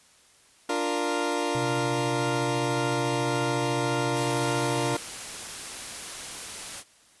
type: chord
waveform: 20% pulse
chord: Bb major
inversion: first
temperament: equal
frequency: 293.7 / 349.2 / 466.2 Hz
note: D4 / F4 / Bb4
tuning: 0 / 0 / 0 cents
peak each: -25 dBFS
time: 0.69-4.97 s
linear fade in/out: 5 ms
type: tone with tremolo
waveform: sine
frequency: 128 Hz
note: C3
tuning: 38 cents flat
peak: -29 dBFS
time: 1.55-4.95 s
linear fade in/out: 0 ms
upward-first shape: sine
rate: 14 Hz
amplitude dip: 30%
type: noise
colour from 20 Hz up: white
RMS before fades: -37 dBFS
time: 4.13-6.84 s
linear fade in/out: 50 ms
effects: white hiss -58 dBFS RMS until 7.2 s + resampled to 24000 Hz